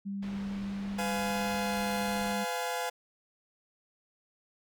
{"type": "tone with pitch glide", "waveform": "sine", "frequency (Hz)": [198.2, 202.7], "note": ["G3", "G#3"], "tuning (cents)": [19, -42], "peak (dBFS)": -33, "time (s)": [0.05, 2.45], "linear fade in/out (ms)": 20, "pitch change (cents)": 39, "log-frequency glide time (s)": [0.8, 1.47]}
{"type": "low-pass noise", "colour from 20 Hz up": "pink", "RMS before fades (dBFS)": -47, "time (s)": [0.22, 2.34], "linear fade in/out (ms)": 10, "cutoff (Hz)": 3700, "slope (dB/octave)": 12}
{"type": "chord", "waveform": "sawtooth", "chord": "F diminished", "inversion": "second", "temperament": "just", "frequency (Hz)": [502.9, 698.5, 838.1], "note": ["Cb5", "F5", "Ab5"], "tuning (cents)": [31, 0, 16], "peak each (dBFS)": -32, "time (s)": [0.98, 2.9], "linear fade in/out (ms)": 10}
{"effects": []}